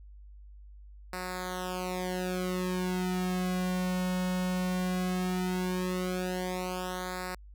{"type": "tone with flanger", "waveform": "sawtooth", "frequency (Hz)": 182.7, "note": "F#3", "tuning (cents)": -22, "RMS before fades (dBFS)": -32, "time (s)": [1.13, 7.35], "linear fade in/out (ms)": 2, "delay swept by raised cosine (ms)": [0.31, 2.51], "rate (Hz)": 0.16, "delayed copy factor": -1, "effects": ["added 50 Hz sine -47 dBFS peak until 7.54 s"]}